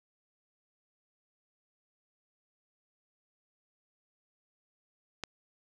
click, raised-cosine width 0.2 ms, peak -18 dBFS, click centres 5.237 s, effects none

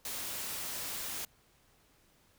white noise, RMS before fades -39 dBFS, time 0.05-1.25 s, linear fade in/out 2 ms, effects pink hiss -67 dBFS RMS until 2.38 s

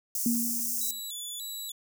white high-pass noise, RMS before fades -31 dBFS, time 0.15-0.91 s, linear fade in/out 2 ms, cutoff 5600 Hz, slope 48 dB/octave
sine tone with exponential decay, 234.9 Hz, A#3, 13 cents sharp, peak -22 dBFS, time 0.26-1 s, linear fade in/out 2 ms, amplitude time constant 160 ms
15% pulse tone with vibrato, 3682 Hz, A#7, 22 cents flat, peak -29 dBFS, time 0.81-1.72 s, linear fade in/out 5 ms, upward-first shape square, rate 1.7 Hz, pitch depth 110 cents each way
effects none

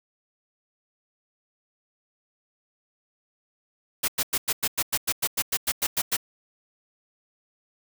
white noise bursts, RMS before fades -24 dBFS, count 15, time 4.03-6.168 s, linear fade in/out 10 ms, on 52 ms, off 97 ms, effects none

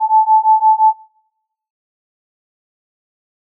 sine beating tone pair, 870 / 875.8 Hz, A5 / A5, -20 / -8 cents, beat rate 5.8 Hz, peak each -11 dBFS, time 0-0.94 s, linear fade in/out 50 ms, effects noise-tail reverb RT60 0.9 s tail -26 dB re dry

